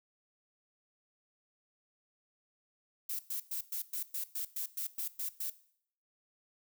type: noise bursts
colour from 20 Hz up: violet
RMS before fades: -37 dBFS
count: 12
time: 3.09-5.5 s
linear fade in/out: 5 ms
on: 100 ms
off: 110 ms
effects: noise-tail reverb RT60 0.6 s tail -17 dB re dry